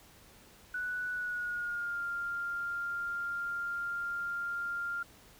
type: tone with pitch glide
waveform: sine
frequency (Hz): 1480 to 1396.9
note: F#6 to F6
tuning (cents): 0 to 0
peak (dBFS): -33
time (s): 0.74-5.03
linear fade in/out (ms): 5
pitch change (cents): -100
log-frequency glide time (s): 1.12-2.02
effects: pink hiss -58 dBFS RMS until 5.39 s